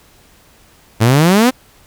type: exponential sweep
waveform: sawtooth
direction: up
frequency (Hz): 106.3 to 266.3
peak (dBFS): -4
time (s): 1-1.51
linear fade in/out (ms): 20
effects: pink hiss -48 dBFS RMS until 1.86 s